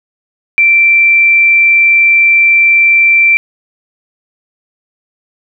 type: tone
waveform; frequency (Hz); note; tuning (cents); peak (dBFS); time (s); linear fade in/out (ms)
sine; 2347; D7; -2; -4; 0.58-3.37; 0
effects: none